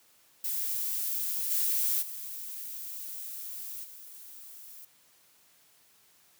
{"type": "noise with level steps", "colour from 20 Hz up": "violet", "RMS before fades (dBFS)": [-32, -28, -40, -48], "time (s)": [0.44, 4.85], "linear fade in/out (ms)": 5, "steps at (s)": [1.5, 2.01, 3.83], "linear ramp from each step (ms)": 20, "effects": ["white hiss -63 dBFS RMS until 6.39 s", "high-pass 80 Hz 12 dB/octave"]}